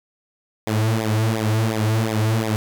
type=tone with flanger; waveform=sawtooth; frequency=110 Hz; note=A2; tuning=in tune; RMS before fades=-20 dBFS; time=0.67-2.56 s; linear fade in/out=0 ms; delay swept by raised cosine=0.68 to 5.28 ms; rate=2.8 Hz; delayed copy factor=-0.95; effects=none